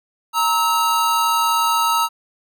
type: tone pair together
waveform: square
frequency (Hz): 930 / 1294.1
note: A#5 / E6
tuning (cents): -4 / -32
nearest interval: tritone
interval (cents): 572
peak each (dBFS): -19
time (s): 0.33-2.09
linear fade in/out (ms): 50
effects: none